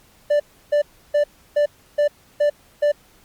triangle tone bursts, 587.3 Hz, D5, in tune, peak -12 dBFS, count 7, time 0.3-2.92 s, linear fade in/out 10 ms, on 100 ms, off 320 ms, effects pink hiss -54 dBFS RMS until 3.24 s + Opus 48 kbps

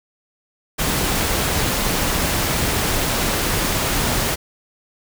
pink noise, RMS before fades -20 dBFS, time 0.78-4.36 s, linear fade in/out 20 ms, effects none

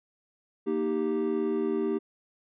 triangle chord, Eb major, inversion second, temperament equal, 233.1 / 311.1 / 392 Hz, Bb3 / Eb4 / G4, 0 / 0 / 0 cents, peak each -30 / -29 / -26 dBFS, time 0.66-1.99 s, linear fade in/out 20 ms, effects resampled to 8000 Hz

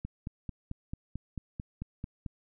click train, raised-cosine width 5 ms, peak -24 dBFS, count 11, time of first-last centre 0.05-2.262 s, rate 4.52 Hz, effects none

